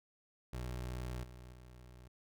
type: tone with level steps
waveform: 25% pulse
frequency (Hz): 61.74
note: B1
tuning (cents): 0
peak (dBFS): -36 / -47 / -50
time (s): 0.53-2.08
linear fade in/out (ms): 5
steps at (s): 1.23 / 1.52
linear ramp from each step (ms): 10
effects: none